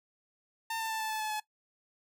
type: tone with pitch steps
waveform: sawtooth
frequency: 900 / 892.2 / 884.5 / 876.9 / 869.3 / 861.8 / 854.4 Hz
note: A5 / A5 / A5 / A5 / A5 / A5 / G#5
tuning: +39 / +24 / +9 / -6 / -21 / -36 / +49 cents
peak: -29 dBFS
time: 0.7-1.4 s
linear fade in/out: 5 ms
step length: 100 ms
effects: noise-tail reverb RT60 0.1 s tail -20 dB re dry